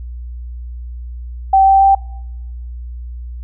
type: tone with pitch steps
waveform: sine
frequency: 774 / 778.5 / 783 Hz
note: G5 / G5 / G5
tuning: -22 / -12 / -2 cents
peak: -6 dBFS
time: 1.53-1.95 s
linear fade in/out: 5 ms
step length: 140 ms
effects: noise-tail reverb RT60 0.9 s tail -25 dB re dry + added 60 Hz sine -25 dBFS peak until 3.43 s